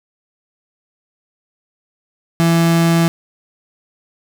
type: tone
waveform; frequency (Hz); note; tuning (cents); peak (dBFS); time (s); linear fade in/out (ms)
35% pulse; 167; E3; +23; -9; 2.4-3.08; 0
effects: none